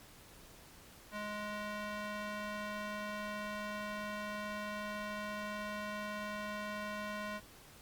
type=tone with band-pass filter; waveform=square; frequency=209.1 Hz; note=G#3; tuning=12 cents sharp; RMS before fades=-41 dBFS; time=1.11-7.41 s; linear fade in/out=50 ms; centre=1500 Hz; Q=0.79; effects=pink hiss -57 dBFS RMS until 7.81 s + MP3 96 kbps